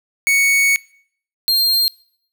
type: tone pair in turn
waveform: 45% pulse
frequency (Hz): 2224 / 4198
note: C#7 / C8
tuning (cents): +5 / +5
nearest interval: major seventh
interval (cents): 1100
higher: second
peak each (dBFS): -12 / -12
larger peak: neither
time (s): 0.27-0.76 / 1.48-1.88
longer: first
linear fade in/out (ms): 0
effects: noise-tail reverb RT60 0.6 s tail -23 dB re dry